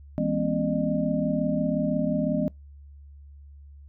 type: tone cluster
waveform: sine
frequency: 168.4 / 208.1 / 244.5 / 270.3 / 607 Hz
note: E3 / G#3 / B3 / C#4 / D#5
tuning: +37 / +4 / -17 / -44 / -43 cents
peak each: -29 dBFS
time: 0.18-2.48 s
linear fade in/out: 0 ms
effects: noise-tail reverb RT60 0.2 s tail -25 dB re dry + added 71 Hz sine -44 dBFS peak until 3.88 s